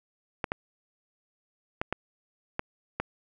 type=clicks; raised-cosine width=0.5 ms; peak=-13 dBFS; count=6; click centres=0.442 / 0.519 / 1.815 / 1.926 / 2.594 / 3 s; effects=none